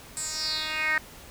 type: tone with band-pass filter sweep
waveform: 10% pulse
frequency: 311.1 Hz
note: D#4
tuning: in tune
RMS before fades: -29 dBFS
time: 0.17-0.98 s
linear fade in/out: 0 ms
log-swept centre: 8400 to 1800 Hz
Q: 5.1
effects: pink hiss -47 dBFS RMS until 1.3 s